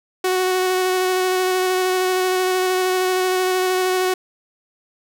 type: tone with vibrato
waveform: sawtooth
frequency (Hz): 370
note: F#4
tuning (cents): 0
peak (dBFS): -13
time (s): 0.24-4.14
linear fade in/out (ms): 5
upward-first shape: square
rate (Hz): 13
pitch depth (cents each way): 10
effects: none